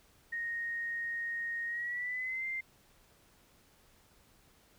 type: tone with pitch glide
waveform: sine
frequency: 1863 to 2091 Hz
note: A#6 to C7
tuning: -2 to -2 cents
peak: -34 dBFS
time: 0.32-2.61 s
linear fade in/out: 10 ms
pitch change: +200 cents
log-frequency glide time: 1.66-2.46 s
effects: pink hiss -65 dBFS RMS until 4.78 s